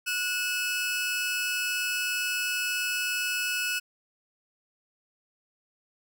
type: tone pair together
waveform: sawtooth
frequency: 1463 / 2604 Hz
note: F#6 / E7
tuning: -20 / -22 cents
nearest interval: minor seventh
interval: 998 cents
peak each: -27 / -26 dBFS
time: 0.06-3.8 s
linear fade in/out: 20 ms
effects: none